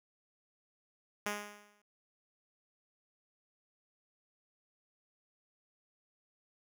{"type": "tone with exponential decay", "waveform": "5% pulse", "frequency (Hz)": 206.9, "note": "G#3", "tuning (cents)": -6, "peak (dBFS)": -21, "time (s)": [1.26, 1.82], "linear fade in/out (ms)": 5, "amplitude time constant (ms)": 120, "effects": []}